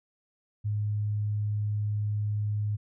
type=tone; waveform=sine; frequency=104.7 Hz; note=G#2; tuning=15 cents sharp; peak=-26 dBFS; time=0.64-2.77 s; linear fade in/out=20 ms; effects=none